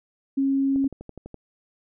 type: tone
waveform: sine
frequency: 272.5 Hz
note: C#4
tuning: 29 cents flat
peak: -19 dBFS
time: 0.37-0.88 s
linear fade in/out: 10 ms
type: click train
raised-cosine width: 2 ms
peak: -25 dBFS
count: 8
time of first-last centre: 0.76-1.343 s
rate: 12 Hz
effects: none